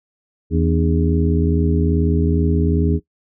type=harmonic tone with a mistuned harmonic; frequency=82.41 Hz; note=E2; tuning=in tune; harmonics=1 / 2 / 3 / 4 / 5; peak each=-17 / -20 / -22 / -23 / -24 dBFS; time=0.5-3 s; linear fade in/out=50 ms; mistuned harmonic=4; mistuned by=-130 cents; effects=noise-tail reverb RT60 0.1 s tail -18 dB re dry